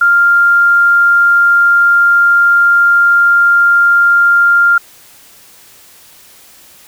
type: tone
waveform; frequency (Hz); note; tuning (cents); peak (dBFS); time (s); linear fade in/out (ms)
sine; 1396.9; F6; 0; -5; 0.01-4.78; 5
effects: white hiss -41 dBFS RMS until 6.87 s